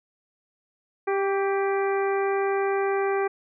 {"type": "harmonic tone with a mistuned harmonic", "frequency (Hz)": 393.8, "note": "G4", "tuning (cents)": 8, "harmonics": [1, 2, 3, 4, 5, 6], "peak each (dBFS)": [-23, -29, -33, -35, -37, -39], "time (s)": [1.07, 3.28], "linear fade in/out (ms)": 10, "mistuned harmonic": 3, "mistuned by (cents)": -27, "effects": []}